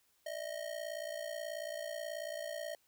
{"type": "ring-modulated tone", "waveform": "square", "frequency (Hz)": 624, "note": "D#5", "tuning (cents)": 5, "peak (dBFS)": -37, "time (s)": [0.26, 2.75], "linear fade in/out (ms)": 2, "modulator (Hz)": 29.2, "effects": ["white hiss -73 dBFS RMS until 2.87 s"]}